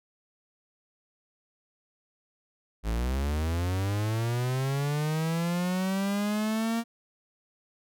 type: linear sweep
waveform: 45% pulse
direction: up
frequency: 51.91 to 233.1 Hz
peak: -26 dBFS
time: 2.83-6.84 s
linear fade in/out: 50 ms
effects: none